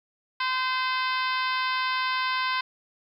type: harmonic tone with a mistuned harmonic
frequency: 515 Hz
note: C5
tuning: 28 cents flat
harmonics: 2 / 3 / 4 / 5 / 6 / 7 / 8 / 9 / 10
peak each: -27 / -31 / -33 / -35 / -37 / -38 / -39 / -40 / -41 dBFS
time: 0.4-2.61 s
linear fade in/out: 5 ms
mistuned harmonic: 10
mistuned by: -20 cents
effects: 10-bit